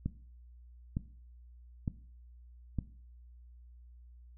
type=click train; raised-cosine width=5 ms; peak=-20 dBFS; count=4; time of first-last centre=0.06-2.787 s; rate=1.1 Hz; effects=noise-tail reverb RT60 0.5 s tail -17 dB re dry + added 60 Hz sine -52 dBFS peak until 4.37 s